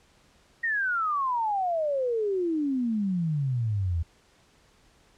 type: exponential sweep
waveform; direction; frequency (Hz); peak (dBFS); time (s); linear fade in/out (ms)
sine; down; 1892 to 79.5; -24; 0.63-4.03; 10
effects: pink hiss -61 dBFS RMS until 5.17 s + low-pass 8000 Hz 12 dB/octave